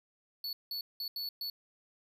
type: tone bursts at uneven times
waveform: square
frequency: 4434 Hz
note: C#8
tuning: in tune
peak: -36 dBFS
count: 5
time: 0.44-0.53 / 0.71-0.81 / 1-1.08 / 1.16-1.29 / 1.41-1.5 s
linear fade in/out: 2 ms
effects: none